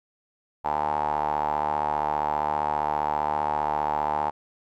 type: tone with band-pass filter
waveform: sawtooth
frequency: 75.1 Hz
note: D2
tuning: 39 cents sharp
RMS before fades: -26 dBFS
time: 0.64-4.31 s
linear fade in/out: 20 ms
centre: 860 Hz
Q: 8.1
effects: none